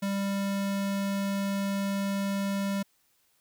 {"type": "tone", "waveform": "square", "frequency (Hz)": 197.8, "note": "G3", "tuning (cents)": 16, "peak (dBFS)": -28, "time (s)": [0.02, 2.83], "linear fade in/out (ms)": 10, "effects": ["white hiss -69 dBFS RMS until 3.4 s"]}